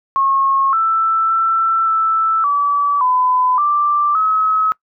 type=tone with pitch steps; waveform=sine; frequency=1087 / 1326 / 1335 / 1321 / 1149 / 1007 / 1177 / 1283 Hz; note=C#6 / E6 / E6 / E6 / D6 / B5 / D6 / E6; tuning=-34 / +10 / +22 / +3 / -38 / +33 / +3 / -47 cents; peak=-12 dBFS; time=0.16-4.72 s; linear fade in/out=0 ms; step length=570 ms; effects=noise-tail reverb RT60 0.1 s tail -22 dB re dry